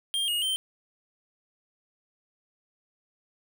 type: tone with pitch steps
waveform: square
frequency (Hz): 3202 / 2869 / 3118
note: G7 / F7 / G7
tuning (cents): +36 / +46 / -10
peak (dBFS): -26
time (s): 0.14-0.56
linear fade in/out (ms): 0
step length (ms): 140
effects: none